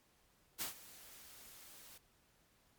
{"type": "noise with ADSR envelope", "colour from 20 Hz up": "white", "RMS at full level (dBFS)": -39, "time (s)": [0.58, 1.98], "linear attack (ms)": 34, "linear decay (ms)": 120, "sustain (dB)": -18, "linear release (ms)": 5, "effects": ["pink hiss -72 dBFS RMS until 2.78 s", "MP3 96 kbps"]}